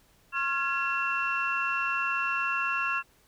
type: tone cluster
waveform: sine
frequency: 1078 / 1379 / 1678 / 2712 Hz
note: C#6 / F6 / G#6 / E7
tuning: -49 / -22 / +17 / +49 cents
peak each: -32 / -30 / -33 / -30 dBFS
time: 0.32-3.03 s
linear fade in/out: 50 ms
effects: tanh soft clip ceiling -17 dBFS + pink hiss -63 dBFS RMS until 3.27 s